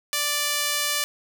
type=tone with high-pass filter; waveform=sawtooth; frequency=587.3 Hz; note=D5; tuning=in tune; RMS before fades=-25 dBFS; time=0.13-1.04 s; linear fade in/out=0 ms; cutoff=2100 Hz; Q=0.51; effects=none